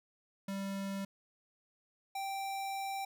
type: tone pair in turn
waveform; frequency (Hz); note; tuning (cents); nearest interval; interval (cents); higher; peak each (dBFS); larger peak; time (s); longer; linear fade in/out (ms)
square; 196 / 782.3; G3 / G5; 0 / -4; 2 octaves; 2396; second; -37 / -37; neither; 0.48-1.05 / 2.15-3.05; second; 5
effects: none